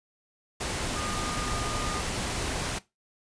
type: tone in noise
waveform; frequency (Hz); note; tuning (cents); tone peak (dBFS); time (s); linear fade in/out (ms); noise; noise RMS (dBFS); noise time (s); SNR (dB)
sine; 1220; D#6; -34; -36; 0.95-2.01; 10; pink; -31; 0.6-2.79; -8
effects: noise-tail reverb RT60 0.2 s tail -18 dB re dry + resampled to 22050 Hz